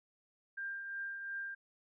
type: tone with tremolo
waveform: sine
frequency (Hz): 1593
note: G6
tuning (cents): +27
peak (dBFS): -37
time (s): 0.57-1.55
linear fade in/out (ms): 10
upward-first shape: triangle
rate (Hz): 2.8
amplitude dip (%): 45
effects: none